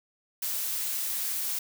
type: noise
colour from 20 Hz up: blue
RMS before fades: -31 dBFS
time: 0.42-1.59 s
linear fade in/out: 5 ms
effects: none